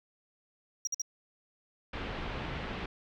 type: tone bursts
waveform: triangle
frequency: 5720 Hz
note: F8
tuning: 41 cents sharp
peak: -29 dBFS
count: 3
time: 0.85-1.018 s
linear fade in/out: 2 ms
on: 22 ms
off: 51 ms
type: low-pass noise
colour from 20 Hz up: pink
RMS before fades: -38 dBFS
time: 1.93-2.86 s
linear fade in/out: 5 ms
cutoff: 3400 Hz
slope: 24 dB/octave
effects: none